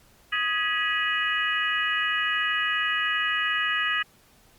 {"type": "harmonic tone with a mistuned harmonic", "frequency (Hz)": 416.9, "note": "G#4", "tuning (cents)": 7, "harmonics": [3, 4, 5, 6, 7], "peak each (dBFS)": [-30, -28, -28, -32, -30], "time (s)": [0.32, 4.03], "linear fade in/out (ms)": 10, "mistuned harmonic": 5, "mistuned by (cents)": -120, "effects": ["pink hiss -58 dBFS RMS until 4.58 s", "Opus 48 kbps"]}